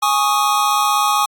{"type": "chord", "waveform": "square", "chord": "Ab suspended fourth", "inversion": "none", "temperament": "equal", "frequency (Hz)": [830.6, 1108.7, 1244.5], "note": ["Ab5", "Db6", "Eb6"], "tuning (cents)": [0, 0, 0], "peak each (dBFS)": -19, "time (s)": [0.02, 1.26], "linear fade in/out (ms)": 10, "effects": ["AAC 64 kbps"]}